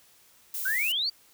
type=noise; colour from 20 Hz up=violet; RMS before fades=-33 dBFS; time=0.54-0.92 s; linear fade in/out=2 ms
type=exponential sweep; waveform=sine; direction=up; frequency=1466 to 4747 Hz; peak=-25 dBFS; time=0.65-1.1 s; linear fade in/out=10 ms
effects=white hiss -59 dBFS RMS until 1.33 s